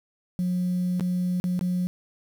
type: tone with dropouts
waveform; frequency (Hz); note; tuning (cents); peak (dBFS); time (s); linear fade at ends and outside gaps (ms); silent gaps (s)
sine; 180; F#3; -47; -21; 0.39-1.87; 0; 0.997-1.008 / 1.4-1.441 / 1.592-1.611
effects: tanh soft clip ceiling -20 dBFS + 8-bit